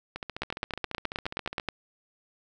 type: two click trains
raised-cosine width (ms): 0.3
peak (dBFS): -19 / -13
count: 22 / 13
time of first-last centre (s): 0.16-1.598 / 0.42-1.687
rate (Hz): 14.6 / 9.47
effects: none